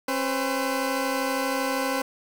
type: tone pair together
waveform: 15% pulse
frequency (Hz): 269.8 / 507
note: C#4 / B4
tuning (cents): -47 / +45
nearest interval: major seventh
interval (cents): 1092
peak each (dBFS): -20 / -22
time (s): 0.08-2.02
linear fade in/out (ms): 5
effects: 8-bit